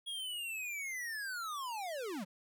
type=linear sweep; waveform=square; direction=down; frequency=3322 to 165.7 Hz; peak=-39 dBFS; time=0.06-2.25 s; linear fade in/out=20 ms; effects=none